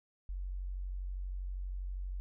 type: tone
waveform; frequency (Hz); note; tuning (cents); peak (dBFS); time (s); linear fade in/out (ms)
sine; 46.25; F#1; 0; -36; 0.29-2.2; 0
effects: none